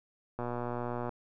click train, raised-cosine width 1 ms, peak -22 dBFS, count 86, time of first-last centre 0.39-1.092 s, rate 121 Hz, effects none

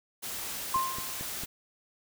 white noise, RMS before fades -37 dBFS, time 0.22-1.46 s, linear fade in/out 20 ms
sine tone with exponential decay, 1053 Hz, C6, 11 cents sharp, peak -22 dBFS, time 0.74-1.25 s, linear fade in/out 5 ms, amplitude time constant 110 ms
click train, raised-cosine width 3 ms, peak -28 dBFS, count 4, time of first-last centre 0.76-1.436 s, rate 4.44 Hz
effects none

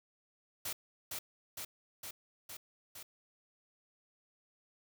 white noise with echo, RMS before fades -39 dBFS, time 0.65-0.73 s, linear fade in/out 5 ms, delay 460 ms, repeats 5, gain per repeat -2 dB, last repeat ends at 3.03 s, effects none

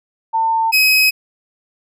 sine / 30% pulse tone pair in turn, 899 / 2538 Hz, A5 / D#7, +37 / +34 cents, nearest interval octave + tritone, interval 1797 cents, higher second, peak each -13 / -7 dBFS, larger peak second, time 0.33-0.72 / 0.72-1.11 s, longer neither, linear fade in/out 20 ms, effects none

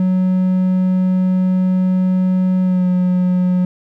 triangle tone with pitch glide, 185 to 181.4 Hz, F#3 to F#3, 0 to -34 cents, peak -10 dBFS, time 0-3.65 s, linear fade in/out 2 ms, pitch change -34 cents, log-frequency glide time 2.62-2.86 s, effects none

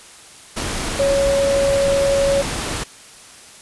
sine tone in noise, 555 Hz, C#5, 2 cents sharp, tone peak -14 dBFS, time 0.99-2.42 s, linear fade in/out 10 ms, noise pink, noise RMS -24 dBFS, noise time 0.56-2.84 s, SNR +7 dB, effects white hiss -42 dBFS RMS until 3.61 s + resampled to 24000 Hz

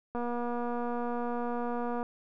click train, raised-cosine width 1 ms, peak -22 dBFS, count 452, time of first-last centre 0.15-2.029 s, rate 240 Hz, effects none

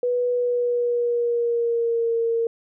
sine tone with pitch glide, 490.6 to 460.4 Hz, B4 to A#4, -12 to -22 cents, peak -19 dBFS, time 0.03-2.47 s, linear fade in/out 2 ms, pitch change -110 cents, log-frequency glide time 0.31-2.16 s, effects none

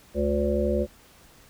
harmonic tone, 72 Hz, D2, 34 cents flat, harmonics 1 / 3 / 5 / 7 / 8, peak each -28 / -28 / -28 / -28 / -28 dBFS, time 0.14-0.87 s, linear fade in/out 50 ms, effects pink hiss -54 dBFS RMS until 1.49 s

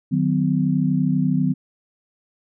sine tone cluster, 152.9 / 185.1 / 253.2 Hz, D#3 / F#3 / B3, -30 / +1 / +43 cents, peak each -21 dBFS, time 0.11-1.54 s, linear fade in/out 20 ms, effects none

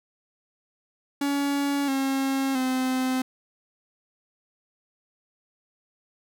45% pulse tone with pitch steps, 282.4 / 270 / 258.1 Hz, C#4 / C#4 / C4, +32 / -45 / -23 cents, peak -23 dBFS, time 1.21-3.22 s, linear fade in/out 5 ms, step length 670 ms, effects none

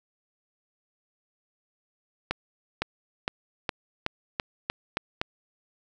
accelerating click train, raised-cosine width 0.3 ms, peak -10 dBFS, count 9, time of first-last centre 2.31-5.215 s, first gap 510 ms, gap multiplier 0.9, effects none

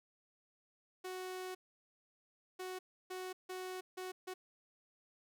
sawtooth tone bursts at uneven times, 370 Hz, F#4, in tune, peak -38 dBFS, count 6, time 1.04-1.55 / 2.59-2.79 / 3.1-3.33 / 3.49-3.81 / 3.97-4.12 / 4.27-4.34 s, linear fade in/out 10 ms, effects none

